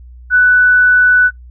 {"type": "tone", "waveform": "sine", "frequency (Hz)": 1489, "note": "F#6", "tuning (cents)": 11, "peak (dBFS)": -5, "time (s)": [0.3, 1.31], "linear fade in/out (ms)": 50, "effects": ["noise-tail reverb RT60 0.1 s tail -20 dB re dry", "added 61 Hz sine -33 dBFS peak until 1.5 s"]}